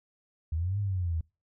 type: exponential two-way sweep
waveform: sine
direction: up then down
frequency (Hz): 76 to 103.83 to 78.9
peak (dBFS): -27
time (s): 0.52-1.21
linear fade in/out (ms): 5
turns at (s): 0.79
effects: noise-tail reverb RT60 0.3 s tail -26 dB re dry